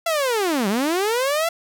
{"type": "linear two-way sweep", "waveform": "sawtooth", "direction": "down then up", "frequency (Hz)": [684, 187.1, 684], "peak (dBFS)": -15, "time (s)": [0.06, 1.49], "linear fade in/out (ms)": 5, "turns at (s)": 0.68, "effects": []}